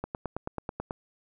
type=click train; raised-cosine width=1 ms; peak=-18 dBFS; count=9; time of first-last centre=0.04-0.909 s; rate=9.21 Hz; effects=none